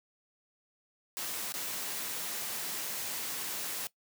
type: noise with dropouts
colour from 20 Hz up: white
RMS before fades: -37 dBFS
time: 1.17-3.87 s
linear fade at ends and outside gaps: 0 ms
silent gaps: 1.522-1.54 s
effects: noise-tail reverb RT60 0.1 s tail -19 dB re dry + high-pass 150 Hz 12 dB/octave